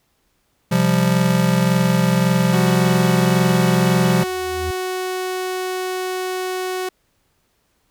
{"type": "chord", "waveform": "square", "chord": "C suspended fourth", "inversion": "none", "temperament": "just", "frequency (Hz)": [130.81, 174.42, 196.22], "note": ["C3", "F3", "G3"], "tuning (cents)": [0, -2, 2], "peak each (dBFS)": [-21, -17, -21], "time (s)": [0.71, 4.24], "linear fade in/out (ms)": 10}
{"type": "tone", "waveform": "sawtooth", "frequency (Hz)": 370, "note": "F#4", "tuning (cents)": 0, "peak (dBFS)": -18, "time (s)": [2.53, 6.89], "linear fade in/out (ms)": 5}
{"type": "tone with exponential growth", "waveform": "triangle", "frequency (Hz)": 80.8, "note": "E2", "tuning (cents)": -34, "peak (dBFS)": -20, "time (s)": [4.06, 4.71], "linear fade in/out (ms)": 5, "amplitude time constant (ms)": 140}
{"effects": ["pink hiss -65 dBFS RMS until 7.9 s"]}